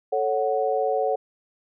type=chord; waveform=sine; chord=F# minor; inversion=first; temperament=equal; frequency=440 / 554.4 / 740 Hz; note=A4 / C#5 / F#5; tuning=0 / 0 / 0 cents; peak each=-25 dBFS; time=0.12-1.16 s; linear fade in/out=10 ms; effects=none